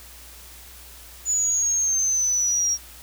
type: exponential sweep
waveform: sine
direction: down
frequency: 6970 to 5620 Hz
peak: -19 dBFS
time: 1.25-2.78 s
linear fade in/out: 50 ms
effects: added 60 Hz sine -47 dBFS peak until 3.02 s + white hiss -45 dBFS RMS until 3.02 s